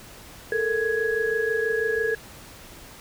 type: tone cluster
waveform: sine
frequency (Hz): 434.6 / 460.7 / 1667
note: A4 / A#4 / G#6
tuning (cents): -21 / -20 / +6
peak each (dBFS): -26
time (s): 0.52-2.15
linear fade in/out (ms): 2
effects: pink hiss -45 dBFS RMS until 3 s